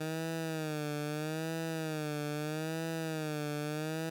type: tone with vibrato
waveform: 15% pulse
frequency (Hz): 155.56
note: D#3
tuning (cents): 0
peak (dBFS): -28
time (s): 0-4.1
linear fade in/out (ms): 10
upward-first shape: sine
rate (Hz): 0.78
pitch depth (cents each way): 85
effects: none